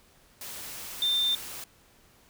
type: tone in noise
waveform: sine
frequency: 3589 Hz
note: A7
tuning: 34 cents sharp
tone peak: -23 dBFS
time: 1.02-1.35 s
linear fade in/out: 2 ms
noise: white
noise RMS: -40 dBFS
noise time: 0.41-1.64 s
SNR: +14 dB
effects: pink hiss -60 dBFS RMS until 2.29 s